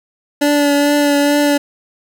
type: tone with vibrato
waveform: 25% pulse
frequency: 288.9 Hz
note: D4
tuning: 28 cents flat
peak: -7 dBFS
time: 0.41-1.58 s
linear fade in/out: 10 ms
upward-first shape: triangle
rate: 2.3 Hz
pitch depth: 22 cents each way
effects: none